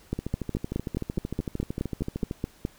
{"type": "two click trains", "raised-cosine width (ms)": 3, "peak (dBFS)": [-17, -14], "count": [29, 13], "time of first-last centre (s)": [[0.19, 2.311], [0.13, 2.651]], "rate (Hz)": [13.2, 4.76], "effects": ["pink hiss -56 dBFS RMS until 2.78 s"]}